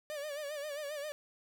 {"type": "tone with vibrato", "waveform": "45% pulse", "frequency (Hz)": 587.3, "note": "D5", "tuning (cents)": 0, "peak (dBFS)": -38, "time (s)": [0.1, 1.12], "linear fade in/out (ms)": 0, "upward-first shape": "sine", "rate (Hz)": 7.5, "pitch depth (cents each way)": 83, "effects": []}